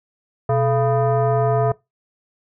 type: tone with frequency modulation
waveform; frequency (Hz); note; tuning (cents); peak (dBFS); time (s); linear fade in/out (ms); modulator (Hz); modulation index
sine; 125.3; B2; +25; -15; 0.49-1.72; 5; 557; 1.3
effects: noise-tail reverb RT60 0.2 s tail -21 dB re dry